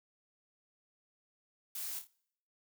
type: noise with echo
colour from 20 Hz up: blue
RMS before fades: -41 dBFS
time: 1.75-1.99 s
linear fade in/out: 2 ms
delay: 27 ms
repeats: 3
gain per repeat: -7 dB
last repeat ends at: 2.071 s
effects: noise-tail reverb RT60 0.7 s tail -25 dB re dry